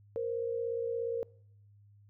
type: tone pair together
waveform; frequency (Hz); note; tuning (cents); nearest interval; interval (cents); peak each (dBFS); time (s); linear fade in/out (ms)
sine; 465.9 / 523; A#4 / C5; -1 / -1; major second; 200; -32 / -39; 0.16-1.23; 0
effects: noise-tail reverb RT60 0.7 s tail -25 dB re dry + added 102 Hz sine -57 dBFS peak until 2.09 s